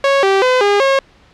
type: tone with pitch steps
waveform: sawtooth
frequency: 552 / 389.3 / 508 / 406.8 / 543 Hz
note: C#5 / G4 / B4 / G#4 / C#5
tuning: -7 / -12 / +49 / -36 / -36 cents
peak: -6 dBFS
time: 0.04-0.99 s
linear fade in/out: 2 ms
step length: 190 ms
effects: pink hiss -48 dBFS RMS until 1.33 s + low-pass 4000 Hz 12 dB/octave